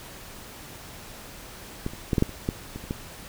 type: clicks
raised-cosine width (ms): 3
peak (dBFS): -15 / -27 / -10 / -8 / -6 / -27 / -11 / -22 / -28 / -15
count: 10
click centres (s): 1.864 / 1.935 / 2.132 / 2.182 / 2.224 / 2.293 / 2.489 / 2.76 / 2.84 / 2.909
effects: pink hiss -43 dBFS RMS until 3.28 s